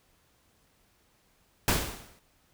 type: noise with exponential decay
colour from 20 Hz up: pink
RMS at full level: -22 dBFS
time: 1.68-2.19 s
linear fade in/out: 1 ms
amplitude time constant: 110 ms
effects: pink hiss -67 dBFS RMS until 2.53 s